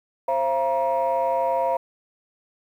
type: tone cluster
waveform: sine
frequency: 531 / 681 / 949 Hz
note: C5 / F5 / A#5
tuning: +25 / -44 / +31 cents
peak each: -23 dBFS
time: 0.28-1.77 s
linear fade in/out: 5 ms
effects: tanh soft clip ceiling -14 dBFS + 9-bit